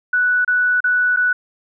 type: tone with dropouts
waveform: sine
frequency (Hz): 1480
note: F#6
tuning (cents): 0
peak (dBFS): -13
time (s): 0.13-1.33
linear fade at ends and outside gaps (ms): 5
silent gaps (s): 0.448-0.477 / 0.805-0.841 / 1.163-1.17
effects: none